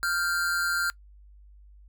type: tone pair together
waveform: square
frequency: 1396.9 / 1568 Hz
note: F6 / G6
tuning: 0 / 0 cents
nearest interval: major second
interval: 200 cents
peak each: -27 / -30 dBFS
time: 0.03-0.9 s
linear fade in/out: 0 ms
effects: noise-tail reverb RT60 0.1 s tail -22 dB re dry + added 50 Hz sine -49 dBFS peak until 1.88 s